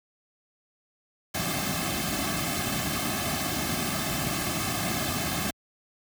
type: noise with comb filter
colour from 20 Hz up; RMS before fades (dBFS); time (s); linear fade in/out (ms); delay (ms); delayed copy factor
pink; -29; 1.34-5.51; 10; 2.1; -0.85
effects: high-pass 60 Hz 12 dB/octave